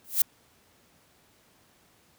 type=noise with exponential growth; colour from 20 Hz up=violet; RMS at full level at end=-17 dBFS; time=0.04-0.22 s; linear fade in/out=5 ms; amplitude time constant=37 ms; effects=pink hiss -62 dBFS RMS until 2.18 s + high-pass 80 Hz 12 dB/octave